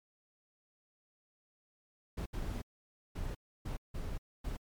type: noise bursts at uneven times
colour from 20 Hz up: brown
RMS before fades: -38 dBFS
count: 6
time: 2.17-2.26 / 2.33-2.62 / 3.15-3.35 / 3.65-3.77 / 3.94-4.18 / 4.44-4.57 s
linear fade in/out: 10 ms
effects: MP3 96 kbps